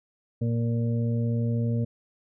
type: harmonic tone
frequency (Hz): 116.54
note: A#2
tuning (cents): 0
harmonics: 1 / 2 / 4 / 5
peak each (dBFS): -24 / -29 / -36 / -41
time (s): 0.41-1.85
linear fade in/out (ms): 10
effects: none